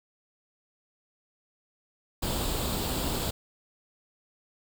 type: noise with comb filter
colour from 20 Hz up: pink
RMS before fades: -30 dBFS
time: 2.22-3.31 s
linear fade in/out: 10 ms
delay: 0.25 ms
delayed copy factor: +0.55
effects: none